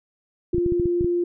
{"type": "tone", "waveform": "sine", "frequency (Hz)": 349.2, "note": "F4", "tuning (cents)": 0, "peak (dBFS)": -19, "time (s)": [0.53, 1.24], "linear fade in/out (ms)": 5}
{"type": "clicks", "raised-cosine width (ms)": 5, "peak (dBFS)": -15, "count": 8, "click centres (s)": [0.546, 0.582, 0.662, 0.722, 0.798, 0.857, 1.01, 1.045]}
{"effects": []}